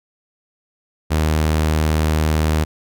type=tone; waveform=sawtooth; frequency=77.78 Hz; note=D#2; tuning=in tune; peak=-11 dBFS; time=1.1-2.65 s; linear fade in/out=20 ms; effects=none